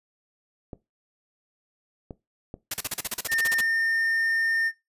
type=clicks; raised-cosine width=2 ms; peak=-23 dBFS; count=3; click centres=0.732 / 2.108 / 2.541 s
type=noise bursts; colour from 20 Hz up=white; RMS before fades=-28 dBFS; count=14; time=2.71-3.611 s; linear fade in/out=5 ms; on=30 ms; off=37 ms
type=tone; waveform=triangle; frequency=1816 Hz; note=A#6; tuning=46 cents flat; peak=-20 dBFS; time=3.28-4.72 s; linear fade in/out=50 ms
effects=noise-tail reverb RT60 0.2 s tail -18 dB re dry + resampled to 32000 Hz